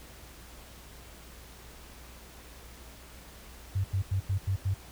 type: tone bursts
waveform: sine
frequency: 96.5 Hz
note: G2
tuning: 27 cents flat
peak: -25 dBFS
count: 6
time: 3.75-4.743 s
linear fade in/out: 10 ms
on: 93 ms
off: 87 ms
effects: added 60 Hz sine -51 dBFS peak until 4.91 s + pink hiss -51 dBFS RMS until 4.91 s